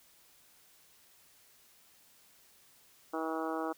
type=harmonic tone; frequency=160.5 Hz; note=E3; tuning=46 cents flat; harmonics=2 / 3 / 4 / 5 / 6 / 7 / 8 / 9; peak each=-37 / -40 / -41 / -41 / -45 / -43 / -43 / -48 dBFS; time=3.13-3.73 s; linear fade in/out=10 ms; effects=white hiss -63 dBFS RMS until 3.77 s